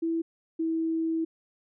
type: tone pair in turn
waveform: sine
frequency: 329.6 / 325.1 Hz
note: E4 / E4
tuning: 0 / -24 cents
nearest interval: unison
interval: 24 cents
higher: first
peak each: -25 dBFS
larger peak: neither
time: 0.02-0.22 / 0.59-1.25 s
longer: second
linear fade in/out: 10 ms
effects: none